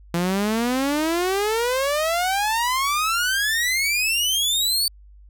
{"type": "exponential sweep", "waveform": "sawtooth", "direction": "up", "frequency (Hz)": [168.1, 4582], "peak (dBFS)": -16, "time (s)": [0.14, 4.88], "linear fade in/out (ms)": 2, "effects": ["added 50 Hz sine -44 dBFS peak until 5.29 s"]}